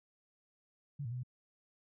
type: tone with pitch steps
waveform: sine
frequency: 142.7 / 115.5 / 124.4 / 125.4 Hz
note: D3 / A#2 / B2 / B2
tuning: -49 / -16 / +13 / +27 cents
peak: -37 dBFS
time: 0.99-1.234 s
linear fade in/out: 10 ms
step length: 61 ms
effects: none